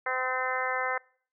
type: harmonic tone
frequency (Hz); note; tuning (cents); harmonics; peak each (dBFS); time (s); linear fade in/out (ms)
257; C4; -31; 2 / 3 / 4 / 5 / 6 / 7 / 8; -35 / -35 / -35 / -35 / -35 / -35 / -35; 0.06-0.98; 5
effects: noise-tail reverb RT60 0.5 s tail -24 dB re dry